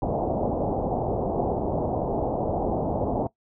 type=low-pass noise; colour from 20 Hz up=white; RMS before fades=-26 dBFS; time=0.02-3.27 s; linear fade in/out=2 ms; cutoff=810 Hz; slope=48 dB/octave; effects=noise-tail reverb RT60 0.1 s tail -18 dB re dry